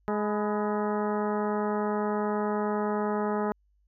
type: harmonic tone with a mistuned harmonic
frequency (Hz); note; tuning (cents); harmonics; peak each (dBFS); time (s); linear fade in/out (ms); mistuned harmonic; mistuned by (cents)
209.7; G#3; +17; 1 / 2 / 3 / 4 / 5 / 6 / 7 / 8 / 9; -30 / -30 / -35 / -34 / -38 / -37 / -45 / -47 / -49; 0.08-3.52; 0; 5; -72
effects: added 50 Hz sine -64 dBFS peak until 3.87 s